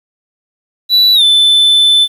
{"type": "tone with pitch glide", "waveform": "triangle", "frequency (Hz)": [3951, 3520], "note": ["B7", "A7"], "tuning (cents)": [0, 0], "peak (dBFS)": -4, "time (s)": [0.89, 2.08], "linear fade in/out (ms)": 50, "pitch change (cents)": -200, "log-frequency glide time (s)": [1.14, 1.23], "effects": ["7-bit"]}